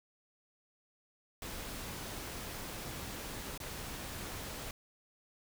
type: noise with dropouts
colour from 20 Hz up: pink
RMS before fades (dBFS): -43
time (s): 1.42-4.71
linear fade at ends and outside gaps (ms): 2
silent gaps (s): 3.577-3.601
effects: none